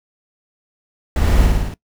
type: noise with echo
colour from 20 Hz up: brown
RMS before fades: -17 dBFS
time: 1.16-1.46 s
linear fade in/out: 2 ms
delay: 56 ms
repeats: 5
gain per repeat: -2 dB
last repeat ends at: 1.74 s
effects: noise-tail reverb RT60 0.1 s tail -20 dB re dry